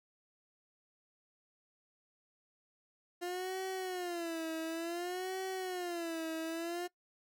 30% pulse tone with vibrato, 349.2 Hz, F4, in tune, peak -34 dBFS, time 3.21-6.88 s, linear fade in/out 20 ms, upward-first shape sine, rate 0.56 Hz, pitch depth 140 cents each way, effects noise-tail reverb RT60 0.1 s tail -21 dB re dry

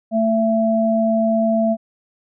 sine tone pair together, 223.3 / 668 Hz, A3 / E5, +26 / +23 cents, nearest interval octave + perfect fifth, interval 1897 cents, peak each -17 / -17 dBFS, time 0.11-1.77 s, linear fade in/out 50 ms, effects none

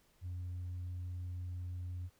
sine tone, 89.4 Hz, F2, 41 cents sharp, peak -37 dBFS, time 0.21-2.1 s, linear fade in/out 50 ms, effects tanh soft clip ceiling -37 dBFS + pink hiss -71 dBFS RMS until 2.19 s

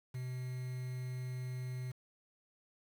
triangle tone with quantisation, 126.8 Hz, B2, 46 cents sharp, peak -36 dBFS, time 0.14-1.92 s, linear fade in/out 10 ms, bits 9, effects none

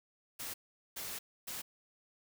white noise bursts at uneven times, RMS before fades -42 dBFS, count 3, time 0.39-0.54 / 0.96-1.19 / 1.47-1.62 s, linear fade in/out 10 ms, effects none

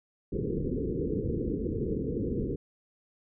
white low-pass noise, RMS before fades -31 dBFS, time 0.32-2.56 s, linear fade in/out 10 ms, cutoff 480 Hz, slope 96 dB/octave, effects none

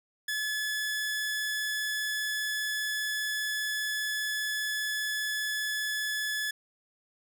sawtooth tone, 1715 Hz, A6, 45 cents flat, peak -26 dBFS, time 0.28-6.51 s, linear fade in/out 5 ms, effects none

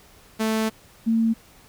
sawtooth / sine tone pair in turn, 220 / 226.2 Hz, A3 / A3, 0 / +48 cents, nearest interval unison, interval 48 cents, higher second, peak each -17 dBFS, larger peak neither, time 0.39-0.7 / 1.06-1.34 s, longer first, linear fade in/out 20 ms, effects pink hiss -52 dBFS RMS until 1.68 s

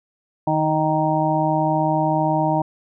harmonic tone with a mistuned harmonic, 155.56 Hz, D#3, in tune, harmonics 1 / 2 / 4 / 5 / 6, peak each -23 / -23 / -23 / -23 / -23 dBFS, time 0.47-2.62 s, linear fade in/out 5 ms, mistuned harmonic 2, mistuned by +16 cents, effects none

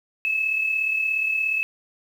sine tone pair together, 2563 / 2600 Hz, E7 / E7, -49 / -24 cents, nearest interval unison, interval 25 cents, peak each -30 / -21 dBFS, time 0.25-1.63 s, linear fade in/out 0 ms, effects 8-bit

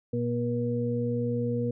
harmonic tone, 119.9 Hz, A#2, 49 cents sharp, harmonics 1 / 2 / 4, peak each -30 / -30 / -30 dBFS, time 0.13-1.71 s, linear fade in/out 5 ms, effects none

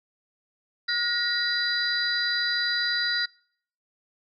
sine tone cluster, 1438 / 1888 / 3971 / 4799 Hz, F#6 / A#6 / B7 / D8, -50 / +22 / +9 / +37 cents, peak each -29 dBFS, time 0.88-3.26 s, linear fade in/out 10 ms, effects noise-tail reverb RT60 0.6 s tail -26 dB re dry

